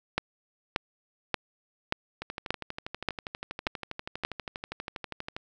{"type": "two click trains", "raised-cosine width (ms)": 0.3, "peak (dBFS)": [-9, -19], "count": [8, 40], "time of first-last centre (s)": [[0.18, 4.25], [2.22, 5.365]], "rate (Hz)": [1.72, 12.4], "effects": []}